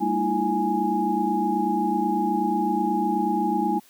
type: tone cluster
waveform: sine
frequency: 200.3 / 230.9 / 310.5 / 338.6 / 830 Hz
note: G3 / A#3 / D#4 / E4 / G#5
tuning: +38 / -16 / -3 / +46 / -1 cents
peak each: -28 / -29 / -28 / -28 / -24 dBFS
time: 0-3.8 s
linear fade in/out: 20 ms
effects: white hiss -55 dBFS RMS until 3.89 s + high-pass 80 Hz 12 dB/octave